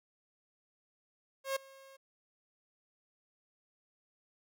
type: tone with ADSR envelope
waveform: sawtooth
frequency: 540 Hz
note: C#5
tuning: 45 cents flat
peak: -26 dBFS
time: 1.44-1.97 s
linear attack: 120 ms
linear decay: 8 ms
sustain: -24 dB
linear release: 13 ms
effects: none